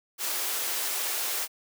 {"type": "high-pass noise", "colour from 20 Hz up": "white", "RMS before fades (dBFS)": -30, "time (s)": [0.18, 1.48], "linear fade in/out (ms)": 50, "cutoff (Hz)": 350, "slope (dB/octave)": 24, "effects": []}